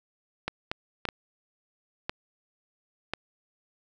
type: clicks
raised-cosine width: 0.3 ms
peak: -13 dBFS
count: 6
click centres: 0.48 / 0.715 / 1.053 / 1.088 / 2.095 / 3.136 s
effects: none